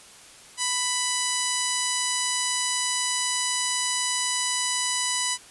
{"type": "harmonic tone", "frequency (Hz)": 992, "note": "B5", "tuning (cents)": 7, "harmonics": [1, 2, 3, 4, 5, 6, 7, 8, 9, 10], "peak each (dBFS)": [-33, -33, -33, -33, -33, -33, -33, -33, -33, -33], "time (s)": [0.57, 5.38], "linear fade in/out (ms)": 50, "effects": ["white hiss -48 dBFS RMS until 5.5 s", "resampled to 24000 Hz"]}